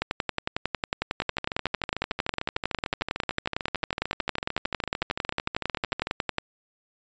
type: two click trains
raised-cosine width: 0.3 ms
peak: -13 / -9 dBFS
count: 66 / 71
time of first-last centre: 1.22-6.071 / 0.02-6.384 s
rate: 13.4 / 11 Hz
effects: resampled to 16000 Hz